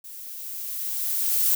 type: noise with level ramp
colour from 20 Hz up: violet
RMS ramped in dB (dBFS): -41 to -20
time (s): 0.04-1.55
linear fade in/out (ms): 5
effects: none